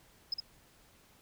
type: tone with echo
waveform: sine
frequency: 5100 Hz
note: D#8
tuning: 42 cents sharp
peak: -28 dBFS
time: 0.32-0.34 s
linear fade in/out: 5 ms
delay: 62 ms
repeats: 1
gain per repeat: -5 dB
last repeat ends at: 0.402 s
effects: tanh soft clip ceiling -27 dBFS + pink hiss -63 dBFS RMS until 1.21 s